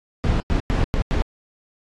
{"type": "noise bursts at uneven times", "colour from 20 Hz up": "brown", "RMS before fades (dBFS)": -19, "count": 5, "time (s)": [[0.24, 0.4], [0.5, 0.6], [0.7, 0.84], [0.94, 1.02], [1.11, 1.22]], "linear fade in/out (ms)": 0, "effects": ["low-pass 5000 Hz 12 dB/octave", "AAC 32 kbps"]}